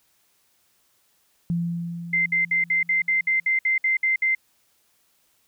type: tone with exponential decay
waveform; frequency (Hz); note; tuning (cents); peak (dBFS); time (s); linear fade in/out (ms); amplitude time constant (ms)
sine; 170.5; F3; -41; -20; 1.5-3.48; 0; 430
type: tone bursts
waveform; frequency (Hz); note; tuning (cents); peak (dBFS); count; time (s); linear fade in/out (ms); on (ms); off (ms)
sine; 2081; C7; -10; -18; 12; 2.13-4.35; 5; 130; 60
effects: white hiss -65 dBFS RMS until 5.47 s